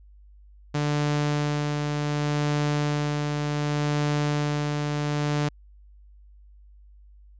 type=tone with tremolo; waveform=sawtooth; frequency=147.4 Hz; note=D3; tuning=7 cents sharp; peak=-18 dBFS; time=0.74-5.49 s; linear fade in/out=10 ms; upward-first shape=sine; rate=0.67 Hz; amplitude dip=30%; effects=added 50 Hz sine -48 dBFS peak until 7.39 s + resampled to 16000 Hz